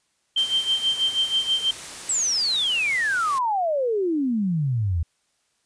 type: tone with tremolo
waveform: sine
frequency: 3136 Hz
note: G7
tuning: in tune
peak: -17 dBFS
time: 0.36-1.71 s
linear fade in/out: 5 ms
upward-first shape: sine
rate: 6.2 Hz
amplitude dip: 75%
type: noise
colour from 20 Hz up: white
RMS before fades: -36 dBFS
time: 0.37-3.39 s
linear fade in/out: 10 ms
type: exponential sweep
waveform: sine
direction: down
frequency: 7990 to 77.78 Hz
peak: -20 dBFS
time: 2.09-5.03 s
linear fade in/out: 5 ms
effects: white hiss -69 dBFS RMS until 5.65 s + resampled to 22050 Hz